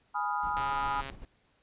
sine chord, F half-diminished seventh, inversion first, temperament equal, 830.6 / 987.8 / 1244.5 / 1396.9 Hz, Ab5 / Cb6 / Eb6 / F6, 0 / 0 / 0 / 0 cents, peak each -33 / -34 / -34 / -38 dBFS, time 0.14-1.02 s, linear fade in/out 20 ms
brown noise with tremolo, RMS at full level -43 dBFS, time 0.43-1.25 s, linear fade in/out 0 ms, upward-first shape square, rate 7.6 Hz, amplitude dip 45%
click train, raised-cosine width 0.3 ms, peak -24 dBFS, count 73, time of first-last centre 0.57-1.099 s, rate 136 Hz
effects pink hiss -69 dBFS RMS until 1.62 s + resampled to 8000 Hz

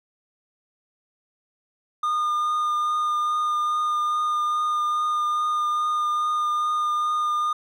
triangle tone with vibrato, 1216 Hz, D#6, 40 cents flat, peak -19 dBFS, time 2.03-7.53 s, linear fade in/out 5 ms, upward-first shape triangle, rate 2.4 Hz, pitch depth 13 cents each way, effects none

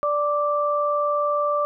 sine tone pair together, 586.5 / 1173 Hz, D5 / D6, -2 / -2 cents, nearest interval octave, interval 1200 cents, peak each -22 dBFS, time 0.03-1.65 s, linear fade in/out 0 ms, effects none

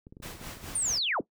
clicks, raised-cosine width 3 ms, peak -34 dBFS, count 11, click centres 0.069 / 0.125 / 0.169 / 0.202 / 0.259 / 0.352 / 0.415 / 0.471 / 0.57 / 0.642 / 0.702 s
pink noise with tremolo, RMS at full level -40 dBFS, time 0.22-0.99 s, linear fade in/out 10 ms, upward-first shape sine, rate 4.7 Hz, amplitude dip 65%
sine linear sweep, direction down, 9397 to 146.83 Hz, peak -26 dBFS, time 0.75-1.21 s, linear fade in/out 5 ms
effects noise-tail reverb RT60 0.1 s tail -18 dB re dry

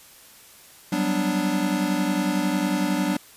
square chord, G major seventh, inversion third, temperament equal, 185 / 196 / 246.9 / 293.7 Hz, F#3 / G3 / B3 / D4, 0 / 0 / 0 / 0 cents, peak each -28 / -28 / -30 / -26 dBFS, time 0.92-3.17 s, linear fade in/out 5 ms, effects white hiss -49 dBFS RMS until 3.36 s + resampled to 32000 Hz

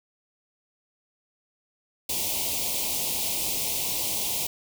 white band-stop noise, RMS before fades -28 dBFS, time 2.09-4.47 s, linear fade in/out 5 ms, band 980 to 2300 Hz, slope 48 dB/octave, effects none

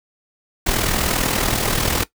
pink noise with amplitude modulation, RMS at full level -17 dBFS, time 0.66-2.04 s, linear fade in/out 10 ms, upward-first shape sine, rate 40.3 Hz, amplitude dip 60%, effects noise-tail reverb RT60 0.1 s tail -17 dB re dry

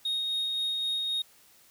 sine tone with tremolo, 3729 Hz, A#7, in tune, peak -24 dBFS, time 0.05-1.22 s, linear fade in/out 5 ms, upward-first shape sine, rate 3.8 Hz, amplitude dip 30%, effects tanh soft clip ceiling -26 dBFS + white hiss -59 dBFS RMS until 1.7 s

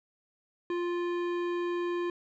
triangle tone with hard clipping, 349.2 Hz, F4, in tune, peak -31 dBFS, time 0.7-2.1 s, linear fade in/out 2 ms, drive 18 dB, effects resampled to 16000 Hz

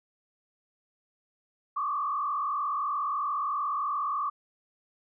sine tone with frequency modulation, 1154 Hz, D6, 31 cents flat, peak -27 dBFS, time 1.76-4.3 s, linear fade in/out 10 ms, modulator 43 Hz, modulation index 1.5, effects none

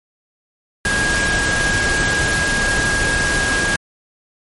sine tone in noise, 1635 Hz, G#6, 28 cents flat, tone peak -17 dBFS, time 0.85-3.76 s, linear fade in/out 2 ms, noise pink, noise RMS -20 dBFS, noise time 0.85-3.76 s, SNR 0 dB, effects MP3 48 kbps

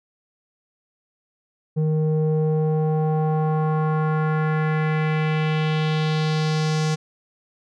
square tone with low-pass filter sweep, 155.56 Hz, D#3, in tune, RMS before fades -21 dBFS, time 1.76-6.96 s, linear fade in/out 20 ms, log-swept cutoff 350 to 6300 Hz, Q 2, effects none

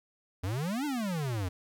square exponential two-way sweep, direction up then down, 86 to 306 to 86 Hz, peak -31 dBFS, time 0.43-1.49 s, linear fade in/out 10 ms, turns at 0.85 s, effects 12-bit

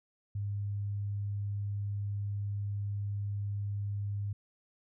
sine tone, 101.5 Hz, G#2, 39 cents flat, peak -32 dBFS, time 0.35-4.33 s, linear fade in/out 5 ms, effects none

